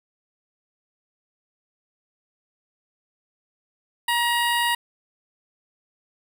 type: tone with notch filter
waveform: 15% pulse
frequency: 950 Hz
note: A#5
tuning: 33 cents sharp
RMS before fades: -22 dBFS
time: 4.08-4.75 s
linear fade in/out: 5 ms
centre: 6100 Hz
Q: 1.2
effects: none

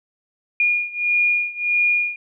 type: beating tone pair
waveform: sine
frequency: 2430 / 2431.6 Hz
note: D#7 / D#7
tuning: -42 / -40 cents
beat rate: 1.6 Hz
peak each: -19 / -21 dBFS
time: 0.6-2.16 s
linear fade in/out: 2 ms
effects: none

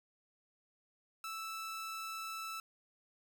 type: tone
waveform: sawtooth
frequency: 1318 Hz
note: E6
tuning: 1 cent flat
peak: -37 dBFS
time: 1.24-2.6 s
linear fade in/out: 2 ms
effects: none

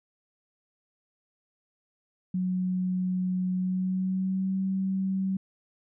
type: tone with pitch glide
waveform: sine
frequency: 183.7 to 191.06 Hz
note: F#3 to G3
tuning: -12 to -44 cents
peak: -25 dBFS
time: 2.34-5.37 s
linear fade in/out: 5 ms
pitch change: +68 cents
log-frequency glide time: 3.54-4.59 s
effects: none

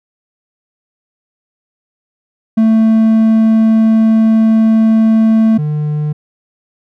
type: tone pair in turn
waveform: triangle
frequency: 221.9 / 150.26 Hz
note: A3 / D3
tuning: +15 / +40 cents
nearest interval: perfect fifth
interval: 675 cents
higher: first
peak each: -4 / -11 dBFS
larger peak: first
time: 2.57-5.58 / 5.58-6.13 s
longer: first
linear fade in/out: 10 ms
effects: none

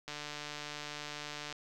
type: click train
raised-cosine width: 0.2 ms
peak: -24 dBFS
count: 215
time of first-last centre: 0.08-1.526 s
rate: 148 Hz
effects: none

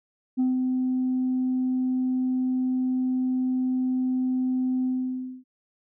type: tone with ADSR envelope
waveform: sine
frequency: 256 Hz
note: C4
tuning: 38 cents flat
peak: -17 dBFS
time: 0.37-5.44 s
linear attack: 29 ms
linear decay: 160 ms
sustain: -4 dB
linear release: 590 ms
effects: tanh soft clip ceiling -18 dBFS

